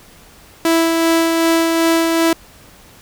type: tone with tremolo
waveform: sawtooth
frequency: 329.6 Hz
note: E4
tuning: in tune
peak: -7 dBFS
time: 0.65-2.33 s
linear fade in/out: 2 ms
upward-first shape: sine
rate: 2.6 Hz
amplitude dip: 30%
effects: pink hiss -44 dBFS RMS until 3.01 s